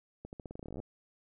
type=accelerating click train; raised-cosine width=2 ms; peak=-30 dBFS; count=18; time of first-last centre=0.25-0.801 s; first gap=79 ms; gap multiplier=0.87; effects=none